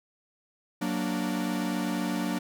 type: chord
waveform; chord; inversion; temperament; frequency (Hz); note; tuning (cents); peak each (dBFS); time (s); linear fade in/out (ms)
45% pulse; Gb augmented; none; equal; 185 / 233.1 / 293.7; Gb3 / Bb3 / D4; 0 / 0 / 0; -32; 0.81-2.39; 10
effects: none